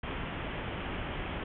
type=low-pass noise; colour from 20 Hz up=pink; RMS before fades=-37 dBFS; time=0.03-1.44 s; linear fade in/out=5 ms; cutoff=3300 Hz; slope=96 dB/octave; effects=none